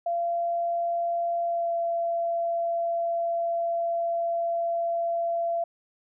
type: tone with pitch glide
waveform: sine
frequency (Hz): 685 to 678.7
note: F5 to F5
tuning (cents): -34 to -50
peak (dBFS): -24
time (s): 0.06-5.64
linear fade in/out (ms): 5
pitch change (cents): -16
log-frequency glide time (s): 1.45-1.74
effects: none